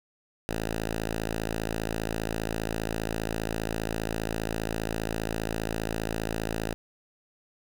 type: tone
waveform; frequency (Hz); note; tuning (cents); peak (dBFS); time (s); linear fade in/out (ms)
5% pulse; 55; A1; 0; -18; 0.49-6.74; 0
effects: 9-bit